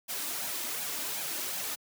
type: noise with flanger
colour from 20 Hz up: white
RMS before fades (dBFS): -35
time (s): 0.08-1.76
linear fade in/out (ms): 20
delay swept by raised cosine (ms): 1.2 to 3.4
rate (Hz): 2.7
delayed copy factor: +0.55
effects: high-pass 150 Hz 12 dB/octave